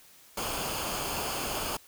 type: noise with comb filter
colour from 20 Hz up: pink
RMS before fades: -33 dBFS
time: 0.37-1.77 s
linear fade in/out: 5 ms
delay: 0.52 ms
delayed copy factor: -0.6
effects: white hiss -56 dBFS RMS until 1.87 s